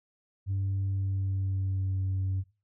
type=tone with pitch glide; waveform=sine; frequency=97.3 to 95.08 Hz; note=G2 to F#2; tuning=-12 to +48 cents; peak=-25 dBFS; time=0.46-2.44 s; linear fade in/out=50 ms; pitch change=-40 cents; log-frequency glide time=0.86-1.98 s; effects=noise-tail reverb RT60 0.3 s tail -17 dB re dry + tanh soft clip ceiling -25 dBFS